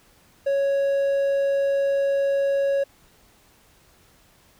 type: tone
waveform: triangle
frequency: 554.4 Hz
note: C#5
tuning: in tune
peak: -17 dBFS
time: 0.46-2.84 s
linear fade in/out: 10 ms
effects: pink hiss -57 dBFS RMS until 4.59 s